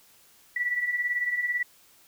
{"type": "beating tone pair", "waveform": "sine", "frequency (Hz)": [1939, 1957], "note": ["B6", "B6"], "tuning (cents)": [-32, -16], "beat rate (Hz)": 18, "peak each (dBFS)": [-32, -26], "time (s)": [0.56, 1.63], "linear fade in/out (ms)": 5, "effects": ["white hiss -58 dBFS RMS until 2.07 s"]}